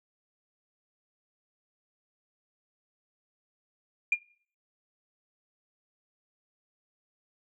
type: tone with exponential decay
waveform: sine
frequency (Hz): 2412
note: D7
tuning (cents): +46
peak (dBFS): -17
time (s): 4.12-4.2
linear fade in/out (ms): 5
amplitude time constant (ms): 17
effects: noise-tail reverb RT60 0.5 s tail -22 dB re dry + tanh soft clip ceiling -15 dBFS